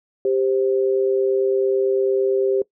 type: tone pair together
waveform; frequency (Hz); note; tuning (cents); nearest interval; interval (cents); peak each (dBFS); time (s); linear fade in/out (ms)
sine; 394.3 / 523.3; G4 / C5; +10 / 0; perfect fourth; 490; -17 / -23; 0.25-2.62; 2
effects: noise-tail reverb RT60 0.1 s tail -21 dB re dry